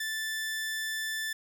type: tone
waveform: sawtooth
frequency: 1760 Hz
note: A6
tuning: in tune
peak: -28 dBFS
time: 0-1.33 s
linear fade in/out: 5 ms
effects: none